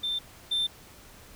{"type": "tone pair in turn", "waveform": "sine", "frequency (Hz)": [3571, 3571], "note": ["A7", "A7"], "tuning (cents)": [25, 25], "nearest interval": "unison", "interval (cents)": 0, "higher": "neither", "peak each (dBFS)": [-26, -22], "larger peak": "second", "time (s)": [[0.03, 0.19], [0.51, 0.67]], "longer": "neither", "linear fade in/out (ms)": 10, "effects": ["tanh soft clip ceiling -23 dBFS", "pink hiss -51 dBFS RMS until 1.35 s"]}